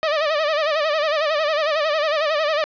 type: tone with vibrato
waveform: sawtooth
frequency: 611 Hz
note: D#5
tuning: 32 cents flat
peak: -14 dBFS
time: 0.03-2.64 s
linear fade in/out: 0 ms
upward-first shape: sine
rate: 11 Hz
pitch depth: 100 cents each way
effects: resampled to 11025 Hz + 7-bit